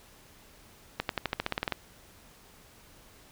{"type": "accelerating click train", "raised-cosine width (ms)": 0.3, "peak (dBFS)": -12, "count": 12, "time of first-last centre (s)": [1, 1.723], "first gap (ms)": 92, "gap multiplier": 0.93, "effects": ["pink hiss -56 dBFS RMS until 3.31 s"]}